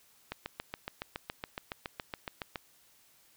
click train, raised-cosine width 0.3 ms, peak -20 dBFS, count 17, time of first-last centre 0.32-2.558 s, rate 7.15 Hz, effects white hiss -64 dBFS RMS until 3.36 s

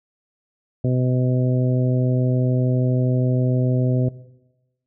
harmonic tone, 126.8 Hz, B2, 46 cents sharp, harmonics 1 / 2 / 3 / 4 / 5, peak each -18 / -24 / -28 / -30 / -32 dBFS, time 0.84-4.09 s, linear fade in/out 5 ms, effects noise-tail reverb RT60 1.0 s tail -18 dB re dry

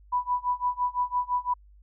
sine tone with tremolo, 987.8 Hz, B5, in tune, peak -21 dBFS, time 0.12-1.54 s, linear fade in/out 10 ms, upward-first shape sine, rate 5.9 Hz, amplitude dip 95%, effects added 50 Hz sine -51 dBFS peak until 1.82 s

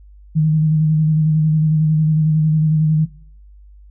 sine tone with vibrato, 155.5 Hz, D#3, 1 cent flat, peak -11 dBFS, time 0.35-3.06 s, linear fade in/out 20 ms, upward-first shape square, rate 11 Hz, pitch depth 22 cents each way, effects noise-tail reverb RT60 0.5 s tail -17 dB re dry + added 50 Hz sine -40 dBFS peak until 3.9 s

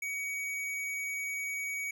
sine tone with hard clipping, 2255 Hz, C#7, 29 cents sharp, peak -35 dBFS, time 0.02-1.91 s, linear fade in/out 5 ms, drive 13 dB, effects none

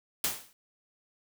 white noise with exponential decay, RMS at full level -26 dBFS, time 0.24-0.53 s, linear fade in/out 2 ms, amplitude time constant 63 ms, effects none

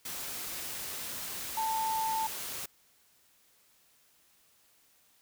sine tone in noise, 887 Hz, A5, 14 cents sharp, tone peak -29 dBFS, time 1.57-2.27 s, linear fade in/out 5 ms, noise white, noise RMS -39 dBFS, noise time 0.05-2.66 s, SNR +7 dB, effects white hiss -66 dBFS RMS until 5.21 s

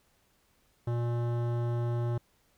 sine tone with hard clipping, 119 Hz, A#2, 36 cents sharp, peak -30 dBFS, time 0.87-2.18 s, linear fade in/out 5 ms, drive 16 dB, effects pink hiss -69 dBFS RMS until 2.57 s

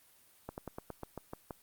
slowing click train, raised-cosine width 1 ms, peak -26 dBFS, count 9, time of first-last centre 0.49-1.508 s, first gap 89 ms, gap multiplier 1.1, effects white hiss -64 dBFS RMS until 1.62 s + Opus 32 kbps

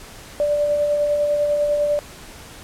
sine tone with tremolo, 587.3 Hz, D5, in tune, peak -15 dBFS, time 0.4-1.99 s, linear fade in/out 0 ms, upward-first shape sine, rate 10 Hz, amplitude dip 30%, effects pink hiss -40 dBFS RMS until 2.63 s + low-pass 12000 Hz 12 dB/octave

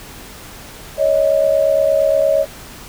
sine tone pair together, 560.4 / 629 Hz, C#5 / D#5, +19 / +19 cents, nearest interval major second, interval 200 cents, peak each -14 dBFS, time 0.97-2.46 s, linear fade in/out 50 ms, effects pink hiss -36 dBFS RMS until 2.88 s

